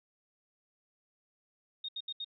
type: tone bursts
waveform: sine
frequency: 3706 Hz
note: A#7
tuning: 11 cents flat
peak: -36 dBFS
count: 4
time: 1.84-2.246 s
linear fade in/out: 5 ms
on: 46 ms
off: 74 ms
effects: none